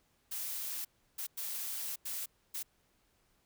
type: noise bursts at uneven times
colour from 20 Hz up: blue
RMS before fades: -39 dBFS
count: 5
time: 0.31-0.85 / 1.18-1.27 / 1.37-1.96 / 2.05-2.26 / 2.54-2.63 s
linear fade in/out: 10 ms
effects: pink hiss -73 dBFS RMS until 3.45 s